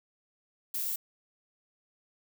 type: noise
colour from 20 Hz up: violet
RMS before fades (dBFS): -33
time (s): 0.74-0.96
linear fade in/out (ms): 5
effects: none